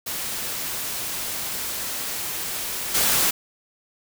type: noise with level steps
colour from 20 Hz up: white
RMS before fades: -29 / -20 dBFS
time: 0.06-3.31 s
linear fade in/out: 10 ms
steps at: 2.94 s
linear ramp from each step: 10 ms
effects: none